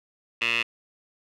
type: tone with band-pass filter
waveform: 15% pulse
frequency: 116.54 Hz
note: A#2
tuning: in tune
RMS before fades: -25 dBFS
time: 0.41-0.63 s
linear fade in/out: 10 ms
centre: 2600 Hz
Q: 6.7
effects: none